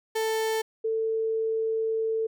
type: tone pair in turn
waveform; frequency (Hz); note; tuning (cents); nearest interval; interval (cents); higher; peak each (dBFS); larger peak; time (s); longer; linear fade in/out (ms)
35% pulse / sine; 442.2 / 445.3; A4 / A4; +9 / +21; unison; 12; second; -23 / -24; first; 0.15-0.62 / 0.84-2.27; second; 10
effects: none